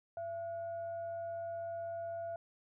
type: tone with frequency modulation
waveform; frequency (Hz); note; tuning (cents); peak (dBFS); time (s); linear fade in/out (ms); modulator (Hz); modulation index
sine; 674; E5; +38; -38; 0.17-2.36; 2; 773; 0.22
effects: none